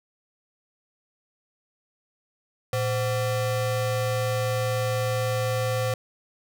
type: ring-modulated tone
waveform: square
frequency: 316 Hz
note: D#4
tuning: 27 cents sharp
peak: -21 dBFS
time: 2.73-5.94 s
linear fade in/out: 2 ms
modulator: 201 Hz
effects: none